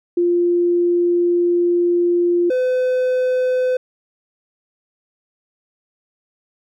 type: tone pair in turn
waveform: sine / triangle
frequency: 348.8 / 507.6 Hz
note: F4 / B4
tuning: -2 / +47 cents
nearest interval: tritone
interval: 649 cents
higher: second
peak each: -13 dBFS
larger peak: neither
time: 0.17-2.5 / 2.5-3.77 s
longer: first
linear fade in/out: 5 ms
effects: none